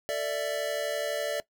square chord, A suspended fourth, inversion none, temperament equal with one note detuned, 447.7 / 587.3 / 659.3 Hz, A4 / D5 / E5, +30 / 0 / 0 cents, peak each -37 / -31 / -35 dBFS, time 0.09-1.4 s, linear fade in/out 0 ms, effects noise-tail reverb RT60 0.1 s tail -19 dB re dry

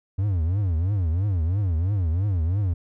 triangle tone with vibrato, 90.6 Hz, F#2, 36 cents flat, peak -18 dBFS, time 0.18-2.74 s, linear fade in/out 10 ms, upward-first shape triangle, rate 3 Hz, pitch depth 290 cents each way, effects none

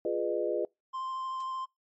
sine chord, F half-diminished seventh, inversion none, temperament equal with one note detuned, 349.2 / 415.3 / 493.9 / 609.1 Hz, F4 / Ab4 / Cb5 / Eb5, 0 / 0 / 0 / -37 cents, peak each -33 dBFS, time 0.05-0.65 s, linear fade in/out 2 ms
triangle tone with vibrato, 1046.5 Hz, C6, in tune, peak -31 dBFS, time 0.93-1.66 s, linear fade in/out 20 ms, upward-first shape sine, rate 13 Hz, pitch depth 10 cents each way
blue noise with exponential decay, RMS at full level -44 dBFS, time 1.4-1.47 s, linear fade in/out 5 ms, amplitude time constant 15 ms
effects noise-tail reverb RT60 0.2 s tail -26 dB re dry + MP3 32 kbps

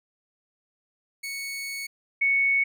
sawtooth / sine tone pair in turn, 2217 / 2217 Hz, C#7 / C#7, 0 / 0 cents, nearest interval unison, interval 0 cents, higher neither, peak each -28 / -19 dBFS, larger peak second, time 1.23-1.87 / 2.21-2.64 s, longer first, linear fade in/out 10 ms, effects none

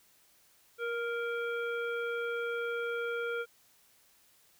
harmonic tone with a mistuned harmonic, 466.2 Hz, A#4, in tune, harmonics 1 / 3 / 5 / 7, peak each -34 / -36 / -45 / -50 dBFS, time 0.78-3.46 s, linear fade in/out 50 ms, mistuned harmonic 1, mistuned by +18 cents, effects white hiss -65 dBFS RMS until 4.59 s

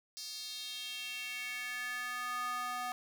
square tone with high-pass filter sweep, 246.9 Hz, B3, in tune, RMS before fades -40 dBFS, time 0.17-2.92 s, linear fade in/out 0 ms, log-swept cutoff 4900 to 910 Hz, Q 3.6, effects 11-bit

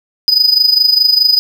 triangle tone with amplitude modulation, 4980 Hz, D#8, 1 cent sharp, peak -3 dBFS, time 0.28-1.39 s, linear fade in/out 0 ms, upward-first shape sine, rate 24.8 Hz, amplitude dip 75%, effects none

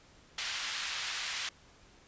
white band-pass noise, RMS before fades -37 dBFS, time 0.38-1.49 s, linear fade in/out 2 ms, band 1400 to 4200 Hz, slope 12 dB/octave, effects pink hiss -60 dBFS RMS until 2.07 s + resampled to 16000 Hz

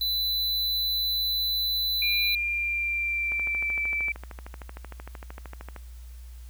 square tone, 3997 Hz, B7, 20 cents sharp, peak -25 dBFS, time 0.01-2.35 s, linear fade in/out 2 ms
sine tone with pitch glide, 2400 to 2325 Hz, D7 to D7, +37 to -18 cents, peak -25 dBFS, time 2.02-4.12 s, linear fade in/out 2 ms, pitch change -55 cents, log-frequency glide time 2.33-3.8 s
click train, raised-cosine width 0.5 ms, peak -25 dBFS, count 33, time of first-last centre 3.32-5.763 s, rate 13.1 Hz
effects added 60 Hz sine -40 dBFS peak until 6.49 s + white hiss -58 dBFS RMS until 6.49 s

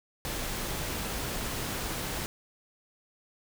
pink noise, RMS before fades -34 dBFS, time 0.25-2.26 s, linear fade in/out 0 ms, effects none

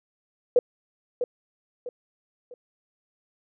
sine tone with echo, 491 Hz, B4, 10 cents flat, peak -13 dBFS, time 0.56-0.59 s, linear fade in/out 2 ms, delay 650 ms, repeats 3, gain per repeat -9 dB, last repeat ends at 2.54 s, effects none

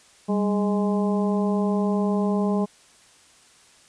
harmonic tone with a mistuned harmonic, 207.7 Hz, G#3, in tune, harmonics 1 / 2 / 3 / 4 / 5, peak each -21 / -27 / -31 / -33 / -35 dBFS, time 0.28-2.66 s, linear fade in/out 20 ms, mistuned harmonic 1, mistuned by -82 cents, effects white hiss -54 dBFS RMS until 3.88 s + resampled to 22050 Hz

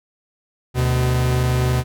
45% pulse tone pair together, 75 / 126.13 Hz, D2 / B2, +37 / +37 cents, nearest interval major sixth, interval 900 cents, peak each -22 / -17 dBFS, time 0.74-1.84 s, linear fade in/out 50 ms, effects none

